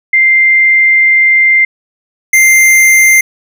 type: tone pair in turn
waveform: sine / square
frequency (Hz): 2093 / 2093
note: C7 / C7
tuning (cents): 0 / 0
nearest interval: unison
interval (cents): 0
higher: neither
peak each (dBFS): -4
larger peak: neither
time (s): 0.13-1.65 / 2.33-3.21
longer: first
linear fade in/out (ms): 5
effects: none